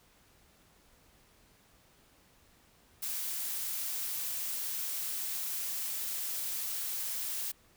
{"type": "noise", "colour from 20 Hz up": "blue", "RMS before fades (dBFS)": -36, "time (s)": [3.02, 7.52], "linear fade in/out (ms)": 10, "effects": ["pink hiss -64 dBFS RMS until 7.76 s"]}